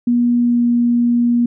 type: tone with pitch glide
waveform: sine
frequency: 240.6 to 238.9 Hz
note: B3 to A#3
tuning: -45 to +43 cents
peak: -11 dBFS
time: 0.07-1.46 s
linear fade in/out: 5 ms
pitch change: -12 cents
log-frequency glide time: 0.39-0.64 s
effects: none